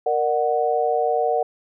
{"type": "chord", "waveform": "sine", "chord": "Bb augmented", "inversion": "none", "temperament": "equal with one note detuned", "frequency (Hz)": [466.2, 598.6, 740], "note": ["Bb4", "D5", "F#5"], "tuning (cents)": [0, 33, 0], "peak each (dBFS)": [-22, -24, -21], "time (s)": [0.06, 1.43], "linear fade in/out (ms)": 5, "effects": []}